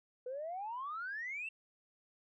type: exponential sweep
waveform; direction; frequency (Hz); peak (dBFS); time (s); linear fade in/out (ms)
sine; up; 487.6 to 2736; -38; 0.26-1.49; 5
effects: tanh soft clip ceiling -34 dBFS